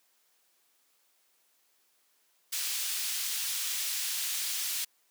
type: high-pass noise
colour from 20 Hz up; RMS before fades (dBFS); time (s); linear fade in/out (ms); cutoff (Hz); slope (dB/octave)
pink; -33; 2.52-4.85; 10; 3400; 12
effects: white hiss -70 dBFS RMS until 5.1 s + high-pass 300 Hz 12 dB/octave